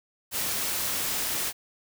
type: noise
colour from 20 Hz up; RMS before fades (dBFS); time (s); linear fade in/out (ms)
white; -29; 0.31-1.53; 50
effects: none